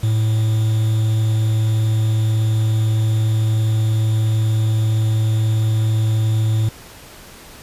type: tone with quantisation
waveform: triangle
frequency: 109.8 Hz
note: A2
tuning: 3 cents flat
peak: -12 dBFS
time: 0.03-6.69 s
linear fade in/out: 5 ms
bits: 6
effects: pink hiss -40 dBFS RMS until 7.62 s + resampled to 32000 Hz